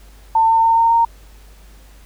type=tone with pitch steps; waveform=sine; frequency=897 / 903.8 / 910.6 / 917.4 / 924.4 Hz; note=A5 / A5 / A#5 / A#5 / A#5; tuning=+33 / +46 / -41 / -28 / -15 cents; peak=-10 dBFS; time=0.35-1.05 s; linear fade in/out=5 ms; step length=140 ms; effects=added 50 Hz sine -41 dBFS peak until 2.05 s + pink hiss -50 dBFS RMS until 2.05 s